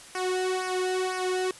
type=tone with flanger; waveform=sawtooth; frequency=370 Hz; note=F#4; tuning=in tune; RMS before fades=-28 dBFS; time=0.15-1.51 s; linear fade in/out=2 ms; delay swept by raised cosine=0.26 to 1.86 ms; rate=2 Hz; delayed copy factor=-0.85; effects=white hiss -47 dBFS RMS until 1.59 s + resampled to 24000 Hz